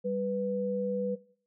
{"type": "tone pair together", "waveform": "sine", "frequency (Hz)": [196, 493.9], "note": ["G3", "B4"], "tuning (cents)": [0, 0], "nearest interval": "octave + major third", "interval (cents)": 1600, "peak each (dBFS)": [-34, -29], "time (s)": [0.04, 1.16], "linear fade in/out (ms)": 20, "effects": ["noise-tail reverb RT60 0.5 s tail -19 dB re dry"]}